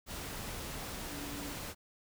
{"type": "tone in noise", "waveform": "sine", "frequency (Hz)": 287.5, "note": "D4", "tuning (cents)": -37, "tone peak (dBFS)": -44, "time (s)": [1.07, 1.54], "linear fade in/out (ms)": 50, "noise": "pink", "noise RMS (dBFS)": -42, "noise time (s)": [0.06, 1.75], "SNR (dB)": -5, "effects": []}